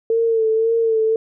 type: tone with vibrato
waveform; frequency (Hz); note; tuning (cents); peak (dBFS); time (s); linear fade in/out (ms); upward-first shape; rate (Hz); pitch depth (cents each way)
sine; 449.7; A4; +38; -14; 0.1-1.16; 2; sine; 1.9; 37
effects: none